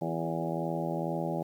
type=harmonic tone with a mistuned harmonic; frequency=82.2 Hz; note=E2; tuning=4 cents flat; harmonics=2 / 3 / 4 / 5 / 6 / 7 / 8 / 9 / 10; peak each=-34 / -40 / -37 / -41 / -43 / -37 / -41 / -41 / -40 dBFS; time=0.01-1.43 s; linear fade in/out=10 ms; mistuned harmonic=4; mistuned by=+30 cents; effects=10-bit